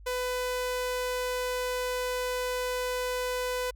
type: tone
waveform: sawtooth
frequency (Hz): 500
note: B4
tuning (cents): +21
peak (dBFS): -25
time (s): 0.06-3.71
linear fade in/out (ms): 10
effects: added 50 Hz sine -46 dBFS peak until 3.75 s